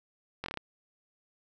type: slowing click train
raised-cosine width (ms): 0.3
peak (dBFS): -19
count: 6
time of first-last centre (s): 0.44-0.573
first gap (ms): 21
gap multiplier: 1.12
effects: none